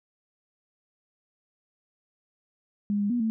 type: tone with pitch steps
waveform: sine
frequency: 204.8 / 203.4 / 241.9 / 222.6 Hz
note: G#3 / G#3 / B3 / A3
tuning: -24 / -36 / -36 / +20 cents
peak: -23 dBFS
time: 2.9-3.3 s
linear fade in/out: 0 ms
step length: 100 ms
effects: none